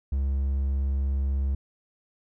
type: tone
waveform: triangle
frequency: 68.2 Hz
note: C#2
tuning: 28 cents flat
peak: -21 dBFS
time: 0.12-1.55 s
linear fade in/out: 5 ms
effects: none